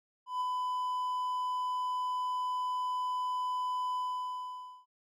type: tone with ADSR envelope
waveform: triangle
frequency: 1002 Hz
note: B5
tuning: 25 cents sharp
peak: -27 dBFS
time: 0.26-4.86 s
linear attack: 150 ms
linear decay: 13 ms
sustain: -2 dB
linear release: 900 ms
effects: none